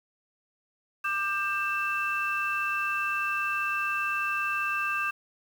sine tone cluster, 1193 / 1575 / 2662 Hz, D6 / G6 / E7, +27 / +8 / +16 cents, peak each -30 dBFS, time 1.04-5.11 s, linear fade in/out 10 ms, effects tanh soft clip ceiling -18 dBFS + 8-bit

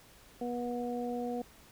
harmonic tone, 242.5 Hz, B3, 31 cents flat, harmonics 1 / 2 / 3, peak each -36 / -37 / -40 dBFS, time 0.41-1.42 s, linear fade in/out 5 ms, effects pink hiss -58 dBFS RMS until 1.71 s

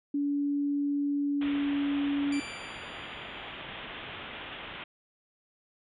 sine tone with pitch glide, 285.9 to 284.3 Hz, D4 to C#4, -46 to +44 cents, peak -26 dBFS, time 0.14-2.4 s, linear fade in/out 5 ms, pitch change -10 cents, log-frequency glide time 1.22-1.86 s
white low-pass noise, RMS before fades -42 dBFS, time 1.41-4.84 s, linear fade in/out 5 ms, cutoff 3500 Hz, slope 96 dB/octave
sawtooth tone with exponential decay, 2349 Hz, D7, in tune, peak -34 dBFS, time 2.32-3.61 s, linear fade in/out 5 ms, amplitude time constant 280 ms
effects resampled to 24000 Hz

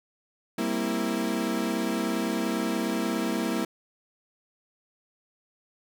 35% pulse chord, C dominant seventh, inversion second, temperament equal with one note detuned, 196 / 233.1 / 263.3 / 329.6 Hz, G3 / Bb3 / C4 / E4, 0 / 0 / +11 / 0 cents, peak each -31 / -28 / -33 / -29 dBFS, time 0.58-3.65 s, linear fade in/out 5 ms, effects none

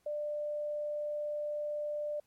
sine tone, 594 Hz, D5, 20 cents sharp, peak -33 dBFS, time 0.06-2.2 s, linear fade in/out 5 ms, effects pink hiss -73 dBFS RMS until 2.26 s + MP3 64 kbps

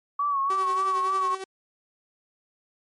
sine tone with vibrato, 1125 Hz, C#6, 25 cents sharp, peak -22 dBFS, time 0.19-1.35 s, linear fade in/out 5 ms, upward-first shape sine, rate 3.4 Hz, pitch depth 59 cents each way
sawtooth tone with tremolo, 381.8 Hz, G4, 46 cents flat, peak -27 dBFS, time 0.5-1.44 s, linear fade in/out 2 ms, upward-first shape triangle, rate 11 Hz, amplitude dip 65%
effects MP3 48 kbps

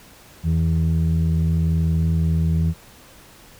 sine tone pair together, 82.41 / 163.12 Hz, E2 / E3, 0 / -18 cents, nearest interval octave, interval 1182 cents, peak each -17 dBFS, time 0.43-2.74 s, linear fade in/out 50 ms, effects tanh soft clip ceiling -13 dBFS + pink hiss -47 dBFS RMS until 3.59 s

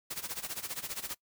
white noise with tremolo, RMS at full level -36 dBFS, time 0.1-1.15 s, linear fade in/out 10 ms, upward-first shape sine, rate 15 Hz, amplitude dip 85%, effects noise-tail reverb RT60 0.1 s tail -22 dB re dry

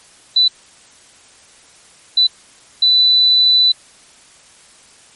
sine tone bursts at uneven times, 3985 Hz, B7, 15 cents sharp, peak -8 dBFS, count 3, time 0.36-0.48 / 2.17-2.27 / 2.82-3.72 s, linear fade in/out 5 ms, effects white hiss -46 dBFS RMS until 5.15 s + MP3 48 kbps

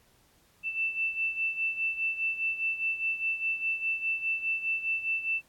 sine beating tone pair, 2660 / 2664.9 Hz, E7 / E7, +15 / +18 cents, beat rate 4.9 Hz, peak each -29 / -34 dBFS, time 0.63-5.42 s, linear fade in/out 50 ms, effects pink hiss -64 dBFS RMS until 5.48 s + AAC 64 kbps

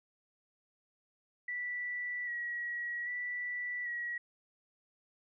sine tone with vibrato, 1939 Hz, B6, 32 cents flat, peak -35 dBFS, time 1.48-4.18 s, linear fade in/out 5 ms, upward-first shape square, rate 0.63 Hz, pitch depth 22 cents each way, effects none

